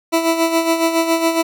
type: tone with tremolo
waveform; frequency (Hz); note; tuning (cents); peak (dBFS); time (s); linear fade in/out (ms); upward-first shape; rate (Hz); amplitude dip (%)
20% pulse; 329.6; E4; 0; -7; 0.12-1.43; 20; sine; 7.2; 60
effects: none